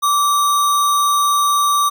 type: tone with sample-and-hold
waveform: sine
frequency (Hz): 1164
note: D6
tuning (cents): -16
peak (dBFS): -12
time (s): 0.02-1.9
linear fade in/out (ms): 20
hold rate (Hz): 4900
effects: none